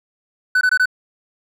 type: tone bursts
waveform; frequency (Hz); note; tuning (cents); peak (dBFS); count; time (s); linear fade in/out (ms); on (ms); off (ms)
triangle; 1500; F#6; +23; -10; 4; 0.55-0.857; 5; 61; 21
effects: none